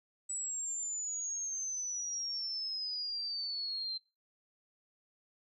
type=exponential sweep; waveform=sine; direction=down; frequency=7902 to 4113 Hz; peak=-35 dBFS; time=0.29-3.98 s; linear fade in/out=10 ms; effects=noise-tail reverb RT60 0.3 s tail -24 dB re dry